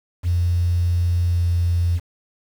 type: tone with pitch glide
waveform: triangle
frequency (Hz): 87.31 to 86.51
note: F2 to F2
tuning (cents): 0 to -16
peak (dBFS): -12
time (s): 0.23-2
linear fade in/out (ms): 50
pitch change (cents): -16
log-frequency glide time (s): 1.3-1.43
effects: tanh soft clip ceiling -14 dBFS + 7-bit